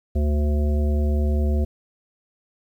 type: harmonic tone with a mistuned harmonic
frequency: 74.2 Hz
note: D2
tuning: 18 cents sharp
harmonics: 1 / 3 / 5 / 7 / 9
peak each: -18 / -28 / -32 / -35 / -37 dBFS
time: 0.15-1.65 s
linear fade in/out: 10 ms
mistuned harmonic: 1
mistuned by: -41 cents
effects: 9-bit